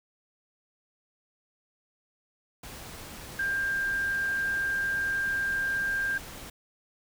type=tone in noise; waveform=sine; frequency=1593 Hz; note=G6; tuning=27 cents sharp; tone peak=-26 dBFS; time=3.39-6.18 s; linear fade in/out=5 ms; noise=pink; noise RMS=-43 dBFS; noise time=2.63-6.5 s; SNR=+14 dB; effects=none